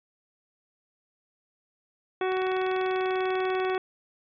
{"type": "harmonic tone", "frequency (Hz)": 373.6, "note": "F#4", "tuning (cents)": 17, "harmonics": [1, 2, 3, 4, 5, 6, 7, 9], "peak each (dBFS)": [-26, -32, -36, -38, -40, -42, -43, -45], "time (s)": [2.21, 3.78], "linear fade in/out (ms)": 2}
{"type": "click train", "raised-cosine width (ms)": 0.2, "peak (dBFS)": -23, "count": 30, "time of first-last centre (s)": [2.32, 3.749], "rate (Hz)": 20.3}
{"effects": ["resampled to 11025 Hz"]}